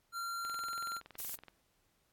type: tone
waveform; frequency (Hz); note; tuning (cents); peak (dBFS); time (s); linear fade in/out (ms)
square; 1376; F6; -26; -38; 0.12-1.01; 50
type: click train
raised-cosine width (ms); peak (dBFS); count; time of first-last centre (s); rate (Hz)
0.3; -35; 23; 0.45-1.483; 21.3
type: noise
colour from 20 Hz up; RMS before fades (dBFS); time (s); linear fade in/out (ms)
violet; -40; 1.18-1.36; 10
effects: pink hiss -75 dBFS RMS until 2.12 s + AAC 64 kbps